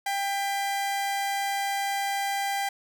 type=tone pair together; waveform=40% pulse; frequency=794 / 1995.6 Hz; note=G5 / B6; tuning=+22 / +17 cents; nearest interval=octave + major third; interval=1595 cents; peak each=-26 / -33 dBFS; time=0.06-2.69 s; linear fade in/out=5 ms; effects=none